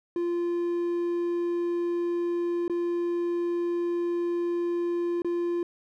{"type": "tone with dropouts", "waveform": "triangle", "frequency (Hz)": 346.2, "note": "F4", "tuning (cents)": -15, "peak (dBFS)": -23, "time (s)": [0.16, 5.63], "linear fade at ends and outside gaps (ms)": 2, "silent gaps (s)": [[2.68, 2.697], [5.22, 5.246]], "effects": []}